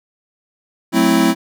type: chord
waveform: square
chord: F# half-diminished seventh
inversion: none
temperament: equal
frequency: 185 / 220 / 261.6 / 329.6 Hz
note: F#3 / A3 / C4 / E4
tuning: 0 / 0 / 0 / 0 cents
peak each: -20 / -18 / -17 / -16 dBFS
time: 0.92-1.35 s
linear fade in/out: 50 ms
effects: none